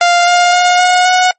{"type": "tone with pitch steps", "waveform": "sawtooth", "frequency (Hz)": [698.5, 707, 715.7, 724.4, 733.2], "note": ["F5", "F5", "F5", "F#5", "F#5"], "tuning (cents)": [0, 21, 42, -37, -16], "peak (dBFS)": -3, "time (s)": [0.01, 1.31], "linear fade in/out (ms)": 2, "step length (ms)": 260, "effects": ["noise-tail reverb RT60 0.1 s tail -24 dB re dry", "MP3 32 kbps"]}